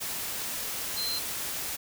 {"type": "tone in noise", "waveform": "sine", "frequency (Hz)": 4118, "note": "C8", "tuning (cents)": -28, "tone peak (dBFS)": -30, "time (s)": [0.96, 1.2], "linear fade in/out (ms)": 20, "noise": "white", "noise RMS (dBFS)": -34, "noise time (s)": [0, 1.77], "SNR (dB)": 1, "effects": []}